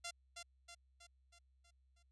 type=tone with echo; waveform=5% pulse; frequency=690 Hz; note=F5; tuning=21 cents flat; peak=-32 dBFS; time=0.04-0.11 s; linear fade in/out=10 ms; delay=320 ms; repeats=6; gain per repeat=-5 dB; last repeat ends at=2.03 s; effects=added 65 Hz sine -70 dBFS peak until 2.11 s + resampled to 22050 Hz